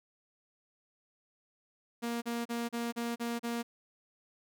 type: tone bursts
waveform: sawtooth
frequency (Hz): 235.1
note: A#3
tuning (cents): +15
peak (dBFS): -29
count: 7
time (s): 2.02-3.63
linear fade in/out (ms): 20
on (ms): 200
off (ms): 35
effects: none